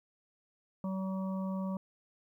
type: harmonic tone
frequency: 190.2 Hz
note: F#3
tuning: 48 cents sharp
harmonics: 1 / 3 / 5 / 6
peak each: -33 / -43 / -47 / -49 dBFS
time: 0.84-1.77 s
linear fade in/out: 2 ms
effects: 12-bit